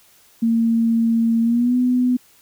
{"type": "tone with pitch glide", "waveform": "sine", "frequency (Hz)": [228.9, 249.6], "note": ["A#3", "B3"], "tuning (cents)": [-31, 19], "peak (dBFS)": -14, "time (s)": [0.42, 2.17], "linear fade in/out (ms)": 10, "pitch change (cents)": 150, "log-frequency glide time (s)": [1.42, 1.76], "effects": ["white hiss -53 dBFS RMS until 2.41 s"]}